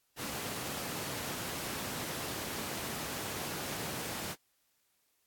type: high-pass noise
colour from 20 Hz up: pink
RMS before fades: -39 dBFS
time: 0.16-4.36 s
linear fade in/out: 50 ms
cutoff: 120 Hz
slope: 12 dB/octave
effects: white hiss -75 dBFS RMS until 5.26 s + AAC 64 kbps